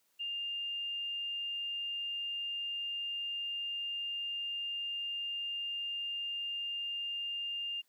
sine tone, 2805 Hz, F7, 7 cents sharp, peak -35 dBFS, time 0.19-7.82 s, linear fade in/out 20 ms, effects white hiss -74 dBFS RMS until 7.88 s + high-pass 150 Hz 12 dB/octave

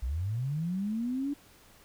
sine linear sweep, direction up, 55 to 291.3 Hz, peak -29 dBFS, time 0.02-1.34 s, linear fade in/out 10 ms, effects pink hiss -58 dBFS RMS until 1.84 s

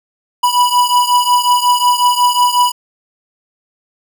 square beating tone pair, 980 / 985.5 Hz, B5 / B5, -14 / -4 cents, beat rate 5.5 Hz, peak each -12 / -15 dBFS, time 0.43-2.72 s, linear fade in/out 10 ms, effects none

